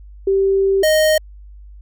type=tone pair in turn; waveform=sine / square; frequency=389.4 / 621.2 Hz; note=G4 / D#5; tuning=-12 / -3 cents; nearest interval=minor sixth; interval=809 cents; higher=second; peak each=-12 dBFS; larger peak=neither; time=0.27-0.83 / 0.83-1.18 s; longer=first; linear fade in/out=5 ms; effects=added 50 Hz sine -36 dBFS peak until 1.81 s